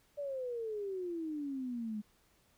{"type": "exponential sweep", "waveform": "sine", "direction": "down", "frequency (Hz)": [587.3, 206.7], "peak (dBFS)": -36, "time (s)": [0.17, 2.02], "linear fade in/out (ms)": 20, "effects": ["pink hiss -70 dBFS RMS until 2.57 s"]}